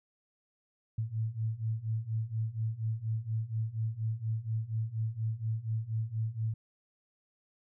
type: beating tone pair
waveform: sine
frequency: 109 / 113.2 Hz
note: A2 / A2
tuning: -16 / +50 cents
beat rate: 4.2 Hz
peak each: -35 / -33 dBFS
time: 0.98-6.54 s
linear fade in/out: 5 ms
effects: none